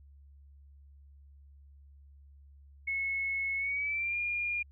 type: tone with pitch glide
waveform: sine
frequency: 2190 to 2416 Hz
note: C#7 to D7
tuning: -22 to +48 cents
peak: -30 dBFS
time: 2.87-4.63 s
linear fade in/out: 10 ms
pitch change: +170 cents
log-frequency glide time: 3.57-4.18 s
effects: added 70 Hz sine -53 dBFS peak until 4.71 s